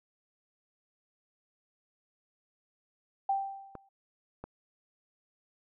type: tone with exponential decay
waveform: sine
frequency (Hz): 784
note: G5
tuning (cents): 0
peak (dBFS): -24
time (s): 3.29-3.89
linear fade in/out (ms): 5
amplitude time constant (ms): 130
type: clicks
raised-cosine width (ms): 1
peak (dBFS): -27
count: 2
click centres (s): 3.753 / 4.44
effects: none